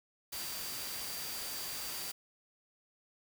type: tone in noise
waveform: sine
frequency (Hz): 4699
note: D8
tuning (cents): 0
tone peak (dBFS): -46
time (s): 0.32-2.12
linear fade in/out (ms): 10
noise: white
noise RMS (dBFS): -41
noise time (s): 0.32-2.12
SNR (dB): -8
effects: none